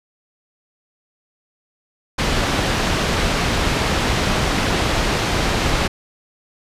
pink low-pass noise, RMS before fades -19 dBFS, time 2.18-5.88 s, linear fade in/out 10 ms, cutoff 5000 Hz, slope 12 dB/octave, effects resampled to 32000 Hz

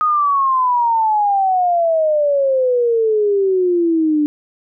sine exponential sweep, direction down, 1254 to 293.7 Hz, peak -12 dBFS, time 0.01-4.26 s, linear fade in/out 0 ms, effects none

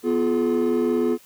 triangle chord, F diminished, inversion second, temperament equal with one note detuned, 246.9 / 349.2 / 426 Hz, Cb4 / F4 / Ab4, 0 / 0 / +44 cents, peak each -20 dBFS, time 0.03-1.18 s, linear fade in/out 50 ms, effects tanh soft clip ceiling -12 dBFS + white hiss -52 dBFS RMS until 1.25 s

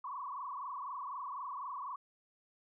sine tone with frequency modulation, 1068 Hz, C6, 35 cents sharp, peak -39 dBFS, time 0.04-1.96 s, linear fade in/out 5 ms, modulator 24 Hz, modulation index 3.8, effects none

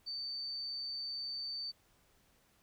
sine tone, 4569 Hz, D8, 48 cents flat, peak -38 dBFS, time 0.06-1.72 s, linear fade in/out 20 ms, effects pink hiss -70 dBFS RMS until 2.62 s

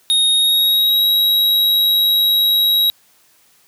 square tone with pitch glide, 3729 to 3843 Hz, A#7 to B7, 0 to -48 cents, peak -12 dBFS, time 0.1-2.9 s, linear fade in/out 0 ms, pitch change +52 cents, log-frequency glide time 0.32-1.05 s, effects white hiss -54 dBFS RMS until 3.67 s + high-pass 80 Hz 12 dB/octave

